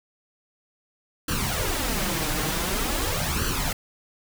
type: noise with flanger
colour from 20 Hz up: pink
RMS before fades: -26 dBFS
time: 1.28-3.73 s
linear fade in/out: 5 ms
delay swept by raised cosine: 0.67 to 6.57 ms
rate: 0.46 Hz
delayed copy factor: +0.7
effects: none